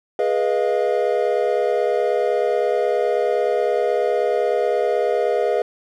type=chord; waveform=triangle; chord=F half-diminished seventh; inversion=first; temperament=equal with one note detuned; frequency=415.3 / 484.8 / 622.3 / 698.5 Hz; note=Ab4 / Cb5 / Eb5 / F5; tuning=0 / -32 / 0 / 0 cents; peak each=-20 / -19 / -21 / -23 dBFS; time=0.19-5.62 s; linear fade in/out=2 ms; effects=none